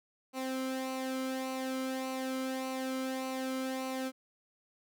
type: tone with flanger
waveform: sawtooth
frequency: 261.6 Hz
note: C4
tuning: in tune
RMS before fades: -36 dBFS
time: 0.33-4.12 s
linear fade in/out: 50 ms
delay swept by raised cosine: 0.58 to 1.15 ms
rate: 1.7 Hz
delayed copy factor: -0.6
effects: none